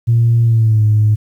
sine tone with pitch glide, 116.54 to 106.87 Hz, A#2 to A2, 0 to -50 cents, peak -7 dBFS, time 0.07-1.16 s, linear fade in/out 20 ms, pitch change -150 cents, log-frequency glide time 0.43-0.84 s, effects tanh soft clip ceiling -4 dBFS + 8-bit

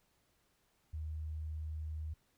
sine tone, 77.78 Hz, D#2, in tune, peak -38 dBFS, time 0.93-2.14 s, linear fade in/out 10 ms, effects pink hiss -75 dBFS RMS until 2.37 s

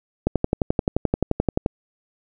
click train, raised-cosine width 2 ms, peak -5 dBFS, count 17, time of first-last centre 0.27-1.661 s, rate 11.5 Hz, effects none

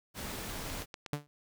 pink noise, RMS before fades -40 dBFS, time 0.14-0.86 s, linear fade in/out 50 ms
click train, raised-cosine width 0.2 ms, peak -24 dBFS, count 4, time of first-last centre 0.7-1.062 s, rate 8.28 Hz
sawtooth tone with exponential decay, 146.4 Hz, D3, 5 cents flat, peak -25 dBFS, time 1.13-1.27 s, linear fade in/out 0 ms, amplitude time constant 30 ms
effects none

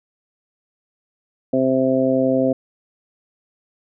harmonic tone, 131.3 Hz, C3, 6 cents sharp, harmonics 1 / 2 / 3 / 4 / 5, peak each -30 / -18 / -25 / -19 / -23 dBFS, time 1.53-2.53 s, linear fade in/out 5 ms, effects none

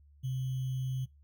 sine tone with sample-and-hold, 129.9 Hz, C3, 12 cents flat, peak -31 dBFS, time 0.23-1.06 s, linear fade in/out 20 ms, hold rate 3150 Hz, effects noise-tail reverb RT60 0.2 s tail -21 dB re dry + added 72 Hz sine -57 dBFS peak until 1.23 s

